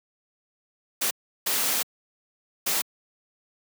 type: noise bursts at uneven times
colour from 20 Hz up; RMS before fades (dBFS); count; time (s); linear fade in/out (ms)
white; -25; 3; 1.01-1.11 / 1.46-1.83 / 2.66-2.82; 10
effects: high-pass 200 Hz 12 dB/octave